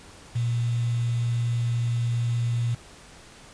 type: tone with quantisation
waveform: sine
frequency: 118.5 Hz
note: A#2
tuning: 29 cents sharp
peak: -22 dBFS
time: 0.35-2.75 s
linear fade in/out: 10 ms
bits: 7
effects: pink hiss -48 dBFS RMS until 3.53 s + resampled to 22050 Hz